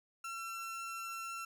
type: tone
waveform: 30% pulse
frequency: 1351 Hz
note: E6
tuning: 42 cents sharp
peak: -38 dBFS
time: 0.24-1.45 s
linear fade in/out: 5 ms
effects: none